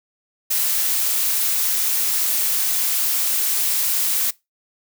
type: noise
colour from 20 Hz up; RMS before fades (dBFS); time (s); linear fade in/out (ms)
blue; -20; 0.5-4.31; 10
effects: noise-tail reverb RT60 0.2 s tail -21 dB re dry